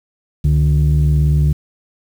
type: tone pair together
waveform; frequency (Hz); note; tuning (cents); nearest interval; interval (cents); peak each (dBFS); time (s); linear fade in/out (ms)
sine; 70.22 / 148.8; C#2 / D3; +23 / +23; octave + minor second; 1300; -11; 0.44-1.53; 10
effects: tanh soft clip ceiling -7 dBFS + 7-bit